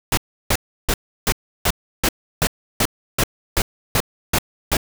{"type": "noise bursts", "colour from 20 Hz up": "pink", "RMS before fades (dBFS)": -17, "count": 13, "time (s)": [0.12, 4.769], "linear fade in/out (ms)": 2, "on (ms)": 53, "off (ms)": 330, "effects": []}